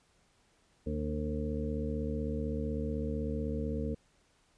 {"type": "harmonic tone with a mistuned harmonic", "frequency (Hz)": 75.9, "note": "D#2", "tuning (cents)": -42, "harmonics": [1, 2, 3, 4, 6, 7], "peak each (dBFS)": [-36, -40, -37, -42, -39, -44], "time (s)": [0.86, 3.95], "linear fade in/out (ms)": 10, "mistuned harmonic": 4, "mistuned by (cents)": -33, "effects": ["pink hiss -69 dBFS RMS until 4.57 s", "resampled to 22050 Hz"]}